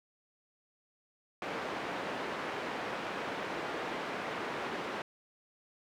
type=band-pass noise; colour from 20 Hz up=pink; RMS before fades=-38 dBFS; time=1.42-5.02 s; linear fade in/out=2 ms; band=310 to 2200 Hz; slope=12 dB/octave; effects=none